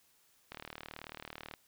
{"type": "click train", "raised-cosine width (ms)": 0.3, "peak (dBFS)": -27, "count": 40, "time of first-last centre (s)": [0.52, 1.538], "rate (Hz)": 38.3, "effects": ["white hiss -69 dBFS RMS until 1.67 s"]}